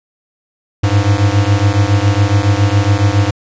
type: beating tone pair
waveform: square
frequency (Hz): 98 / 105.2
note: G2 / G#2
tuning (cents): 0 / +23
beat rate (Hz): 7.2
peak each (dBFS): -13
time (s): 0.83-3.31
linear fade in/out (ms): 10
effects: resampled to 16000 Hz